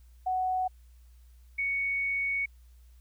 sine tone pair in turn, 743 / 2226 Hz, F#5 / C#7, +7 / +7 cents, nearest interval octave + perfect fifth, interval 1900 cents, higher second, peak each -26 / -27 dBFS, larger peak first, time 0.26-0.68 / 1.58-2.46 s, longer second, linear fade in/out 10 ms, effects added 60 Hz sine -52 dBFS peak until 3 s + white hiss -70 dBFS RMS until 3 s

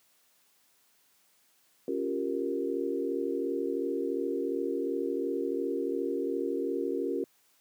sine chord, G half-diminished seventh, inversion second, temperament equal, 277.2 / 349.2 / 392 / 466.2 Hz, Db4 / F4 / G4 / Bb4, 0 / 0 / 0 / 0 cents, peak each -34 dBFS, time 1.88-7.24 s, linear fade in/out 2 ms, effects white hiss -67 dBFS RMS until 7.6 s + high-pass 150 Hz 12 dB/octave

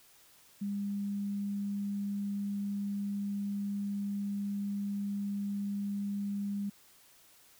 sine tone, 201.5 Hz, G3, 48 cents sharp, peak -32 dBFS, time 0.61-6.7 s, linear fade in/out 10 ms, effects white hiss -61 dBFS RMS until 7.59 s

